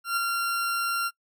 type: tone with ADSR envelope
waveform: 40% pulse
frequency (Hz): 1379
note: F6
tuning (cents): -22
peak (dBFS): -21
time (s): 0.04-1.11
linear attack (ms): 130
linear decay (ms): 6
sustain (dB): -3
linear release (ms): 44
effects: noise-tail reverb RT60 0.1 s tail -24 dB re dry